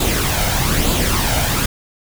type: noise with flanger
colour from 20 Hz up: pink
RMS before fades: -17 dBFS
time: 0-1.66 s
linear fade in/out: 5 ms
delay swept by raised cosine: 0.26 to 1.36 ms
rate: 1.1 Hz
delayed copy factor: +0.5
effects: none